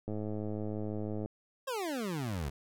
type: click train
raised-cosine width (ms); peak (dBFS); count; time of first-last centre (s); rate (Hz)
2; -25; 126; 0.08-1.259; 106
type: exponential sweep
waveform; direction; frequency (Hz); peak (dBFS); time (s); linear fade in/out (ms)
25% pulse; down; 554.4 to 64.9; -30; 1.67-2.5; 10
effects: none